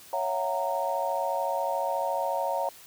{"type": "chord", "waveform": "sine", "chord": "F# dominant seventh", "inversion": "second", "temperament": "just", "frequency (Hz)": [555, 666, 740, 925], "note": ["C#5", "E5", "F#5", "A#5"], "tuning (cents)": [2, 18, 0, -14], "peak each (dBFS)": [-31, -32, -33, -30], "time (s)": [0.13, 2.69], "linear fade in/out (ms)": 2, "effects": ["white hiss -50 dBFS RMS until 2.86 s"]}